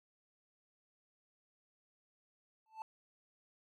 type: tone with exponential growth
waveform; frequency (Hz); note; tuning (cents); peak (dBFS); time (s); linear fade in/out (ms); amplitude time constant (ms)
triangle; 880; A5; 0; -36; 2.66-2.82; 1; 33
effects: none